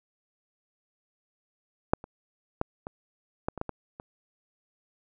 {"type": "clicks", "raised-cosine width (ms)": 1, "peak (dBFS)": [-6, -27, -12, -22, -14, -23, -16, -19, -26], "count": 9, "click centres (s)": [1.935, 2.041, 2.614, 2.869, 3.485, 3.577, 3.614, 3.693, 3.999], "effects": []}